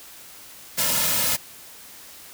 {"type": "noise with comb filter", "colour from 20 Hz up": "white", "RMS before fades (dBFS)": -22, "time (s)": [0.77, 1.37], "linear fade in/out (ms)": 20, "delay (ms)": 2.6, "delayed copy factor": -0.8, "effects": ["white hiss -44 dBFS RMS until 2.33 s"]}